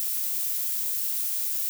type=noise; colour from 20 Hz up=violet; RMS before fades=-28 dBFS; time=0-1.69 s; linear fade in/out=0 ms; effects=none